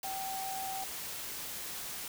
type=tone in noise; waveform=sine; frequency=770 Hz; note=G5; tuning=31 cents flat; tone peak=-37 dBFS; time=0.04-0.84 s; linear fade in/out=2 ms; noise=white; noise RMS=-41 dBFS; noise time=0.03-2.08 s; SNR=+1 dB; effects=none